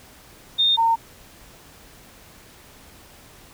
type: tone pair in turn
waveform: sine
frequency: 3654 / 913.5 Hz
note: A#7 / A#5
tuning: -35 / -35 cents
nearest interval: 2 octaves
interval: 2400 cents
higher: first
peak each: -15 dBFS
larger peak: neither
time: 0.58-0.77 / 0.77-0.96 s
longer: neither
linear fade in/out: 20 ms
effects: pink hiss -48 dBFS RMS until 3.53 s